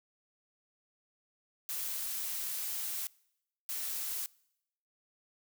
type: noise bursts at uneven times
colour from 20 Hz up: blue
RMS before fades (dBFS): -37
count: 2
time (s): 1.69-3.07 / 3.69-4.26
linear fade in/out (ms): 0
effects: noise-tail reverb RT60 0.8 s tail -24 dB re dry